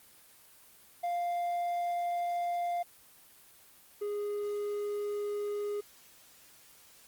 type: tone pair in turn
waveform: triangle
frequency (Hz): 698.5 / 412.7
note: F5 / G#4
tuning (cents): 0 / -11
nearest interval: major sixth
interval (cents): 911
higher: first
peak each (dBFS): -28 / -30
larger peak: first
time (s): 1.03-2.83 / 4.01-5.81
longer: neither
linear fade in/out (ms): 10
effects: white hiss -58 dBFS RMS until 7.07 s + Opus 24 kbps